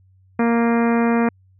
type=harmonic tone with a mistuned harmonic; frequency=233.1 Hz; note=A#3; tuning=in tune; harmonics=1 / 2 / 3 / 4 / 5 / 6 / 7 / 8 / 9 / 10; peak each=-16 / -22 / -26 / -28 / -30 / -32 / -33 / -34 / -35 / -36 dBFS; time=0.39-1.29 s; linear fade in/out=5 ms; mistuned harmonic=10; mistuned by=+54 cents; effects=added 94 Hz sine -51 dBFS peak until 1.59 s